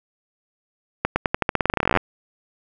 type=accelerating click train; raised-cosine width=0.5 ms; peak=-3 dBFS; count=23; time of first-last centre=1.05-1.973 s; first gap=110 ms; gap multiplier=0.89; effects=none